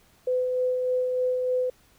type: tone with tremolo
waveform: sine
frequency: 505 Hz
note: B4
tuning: 39 cents sharp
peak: -21 dBFS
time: 0.27-1.7 s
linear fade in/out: 5 ms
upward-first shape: sine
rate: 3.3 Hz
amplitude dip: 30%
effects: pink hiss -60 dBFS RMS until 1.98 s